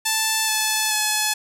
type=tone with pitch steps; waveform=5% pulse; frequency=880 / 867.4 / 854.9 Hz; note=A5 / A5 / G#5; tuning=0 / -25 / +50 cents; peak=-7 dBFS; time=0.05-1.34 s; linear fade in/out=10 ms; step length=430 ms; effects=none